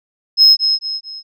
sine tone with echo, 5150 Hz, E8, 41 cents flat, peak -3 dBFS, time 0.37-0.57 s, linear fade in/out 50 ms, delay 220 ms, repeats 3, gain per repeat -8 dB, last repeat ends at 1.23 s, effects tanh soft clip ceiling -2 dBFS

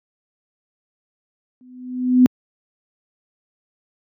sine tone with exponential growth, 251.7 Hz, B3, 33 cents sharp, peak -5 dBFS, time 1.61-2.26 s, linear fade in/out 0 ms, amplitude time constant 140 ms, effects high-pass 150 Hz 12 dB/octave

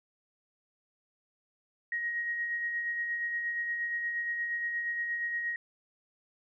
sine tone with tremolo, 1885 Hz, A#6, 19 cents sharp, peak -29 dBFS, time 1.92-5.56 s, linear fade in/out 2 ms, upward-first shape sine, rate 8.5 Hz, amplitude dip 35%, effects none

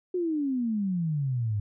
sine exponential sweep, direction down, 370 to 100.3 Hz, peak -25 dBFS, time 0.14-1.6 s, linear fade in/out 5 ms, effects none

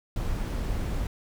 brown noise, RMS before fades -29 dBFS, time 0.16-1.07 s, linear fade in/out 2 ms, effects none

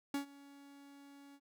45% pulse tone with ADSR envelope, 280.9 Hz, C#4, 23 cents sharp, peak -33 dBFS, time 0.14-1.4 s, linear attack 3 ms, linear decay 110 ms, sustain -22 dB, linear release 57 ms, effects none

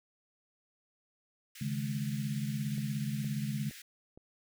pink high-pass noise, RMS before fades -50 dBFS, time 1.55-3.82 s, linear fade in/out 5 ms, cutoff 1600 Hz, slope 48 dB/octave
sine chord, C# suspended second, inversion none, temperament equal with one note detuned, 138.59 / 155.56 / 211.4 Hz, C#3 / D#3 / G#3, 0 / 0 / +31 cents, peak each -35 / -39 / -36 dBFS, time 1.61-3.7 s, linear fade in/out 5 ms
click train, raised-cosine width 2 ms, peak -39 dBFS, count 4, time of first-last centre 2.78-4.175 s, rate 2.15 Hz
effects none

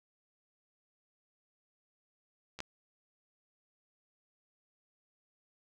clicks, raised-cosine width 0.2 ms, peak -27 / -19 dBFS, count 2, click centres 2.59 / 2.604 s, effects none

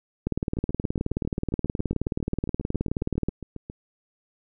two click trains, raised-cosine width 3 ms, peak -12 / -22 dBFS, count 58 / 24, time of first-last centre 0.27-3.286 / 0.57-3.699 s, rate 18.9 / 7.35 Hz, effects none

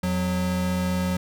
square tone pair together, 85.9 / 182.02 Hz, F2 / F#3, -28 / -28 cents, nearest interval octave + minor second, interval 1300 cents, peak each -30 / -24 dBFS, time 0.03-1.17 s, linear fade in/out 5 ms, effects none

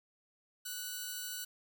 5% pulse tone pair together, 1480 / 3951 Hz, F#6 / B7, 0 / 0 cents, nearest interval octave + perfect fourth, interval 1700 cents, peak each -29 / -38 dBFS, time 0.65-1.45 s, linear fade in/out 10 ms, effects none

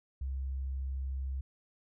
sine tone, 66.6 Hz, C2, 31 cents sharp, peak -33 dBFS, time 0.21-1.41 s, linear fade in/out 5 ms, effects none

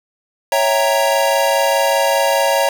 square chord, C# diminished seventh, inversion none, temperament equal, 554.4 / 659.3 / 784 / 932.3 Hz, C#5 / E5 / G5 / Bb5, 0 / 0 / 0 / 0 cents, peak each -17 / -20 / -23 / -19 dBFS, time 0.52-2.69 s, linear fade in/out 2 ms, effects none

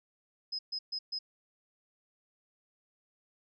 sine tone bursts, 5070 Hz, D#8, 32 cents sharp, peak -33 dBFS, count 4, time 0.52-1.19 s, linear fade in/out 10 ms, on 70 ms, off 130 ms, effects none

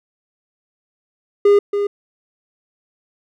triangle tone with echo, 406.6 Hz, G#4, 37 cents flat, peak -6 dBFS, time 1.45-1.59 s, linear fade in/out 5 ms, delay 280 ms, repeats 1, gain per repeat -8 dB, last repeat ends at 1.87 s, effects none

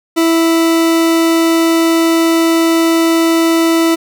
40% pulse tone, 329.6 Hz, E4, in tune, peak -8 dBFS, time 0.16-3.96 s, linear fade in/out 20 ms, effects none

